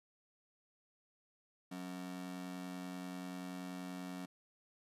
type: ring-modulated tone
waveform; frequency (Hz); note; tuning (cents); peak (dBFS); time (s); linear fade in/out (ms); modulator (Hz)
45% pulse; 227.5; A#3; -42; -40; 1.71-4.26; 10; 45.2
effects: resampled to 32000 Hz